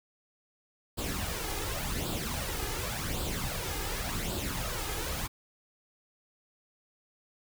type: noise with flanger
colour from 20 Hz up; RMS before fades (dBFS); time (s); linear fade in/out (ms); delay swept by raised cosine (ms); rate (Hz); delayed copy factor
pink; -34; 0.97-5.28; 20; 0.24 to 2.44; 0.89; +0.6
effects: none